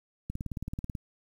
click train, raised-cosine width 5 ms, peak -22 dBFS, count 13, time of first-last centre 0.3-0.952 s, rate 18.4 Hz, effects 9-bit

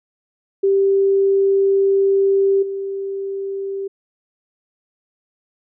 sine tone with level steps, 392 Hz, G4, in tune, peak -12 / -22 dBFS, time 0.63-3.88 s, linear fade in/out 10 ms, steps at 2.62 s, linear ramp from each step 10 ms, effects none

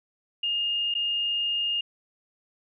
sine tone with dropouts, 2833 Hz, F7, 24 cents sharp, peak -24 dBFS, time 0.43-1.81 s, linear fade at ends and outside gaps 5 ms, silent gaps 0.941-0.95 s, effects none

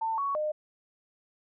sine tone with pitch steps, 895 / 1117 / 609 Hz, A5 / C#6 / D#5, +29 / +13 / -37 cents, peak -27 dBFS, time 0.01-0.52 s, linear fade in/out 10 ms, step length 170 ms, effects none

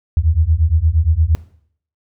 sine beating tone pair, 76 / 84.6 Hz, D#2 / E2, -40 / +45 cents, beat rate 8.6 Hz, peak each -14 dBFS, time 0.17-1.35 s, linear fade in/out 0 ms, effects noise-tail reverb RT60 0.6 s tail -19 dB re dry

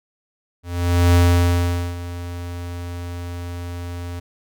square tone with ADSR envelope, 87.31 Hz, F2, in tune, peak -11 dBFS, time 0.63-4.2 s, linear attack 510 ms, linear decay 810 ms, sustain -17 dB, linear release 10 ms, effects none

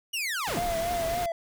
sawtooth linear sweep, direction down, 2960 to 41.5 Hz, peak -25 dBFS, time 0.13-0.6 s, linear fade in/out 10 ms
pink noise, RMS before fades -35 dBFS, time 0.47-1.26 s, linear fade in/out 2 ms
triangle tone with vibrato, 682 Hz, F5, 41 cents flat, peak -25 dBFS, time 0.57-1.32 s, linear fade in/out 2 ms, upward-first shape triangle, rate 3.6 Hz, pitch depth 73 cents each way
effects none

